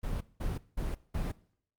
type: noise bursts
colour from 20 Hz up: brown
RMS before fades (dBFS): -33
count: 4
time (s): 0.03-1.32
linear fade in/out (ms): 10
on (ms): 180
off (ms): 190
effects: noise-tail reverb RT60 0.6 s tail -20 dB re dry + Opus 32 kbps

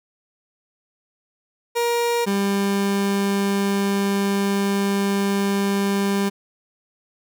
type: tone pair in turn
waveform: 30% pulse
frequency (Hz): 472.9 / 198.83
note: A#4 / G3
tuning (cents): +25 / +25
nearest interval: octave + minor third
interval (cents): 1500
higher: first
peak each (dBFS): -16 / -16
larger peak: neither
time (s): 1.75-2.26 / 2.26-6.3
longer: second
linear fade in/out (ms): 20
effects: none

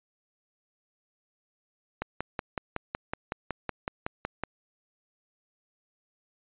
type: click train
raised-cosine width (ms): 0.5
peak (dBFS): -15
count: 14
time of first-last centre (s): 2.02-4.436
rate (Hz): 5.38
effects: resampled to 8000 Hz

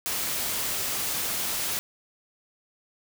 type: noise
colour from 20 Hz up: white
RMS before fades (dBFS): -29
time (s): 0.06-1.79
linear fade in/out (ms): 0
effects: none

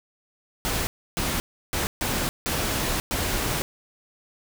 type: noise bursts at uneven times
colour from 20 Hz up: pink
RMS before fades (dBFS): -26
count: 6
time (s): 0.65-0.87 / 1.17-1.4 / 1.73-1.87 / 2.01-2.29 / 2.46-3 / 3.11-3.62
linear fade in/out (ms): 0
effects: none

